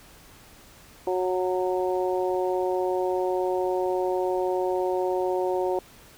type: harmonic tone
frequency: 183.6 Hz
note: F#3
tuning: 13 cents flat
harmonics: 2 / 3 / 4 / 5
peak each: -25 / -29 / -31 / -33 dBFS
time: 1.07-5.79 s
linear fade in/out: 2 ms
effects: pink hiss -51 dBFS RMS until 6.17 s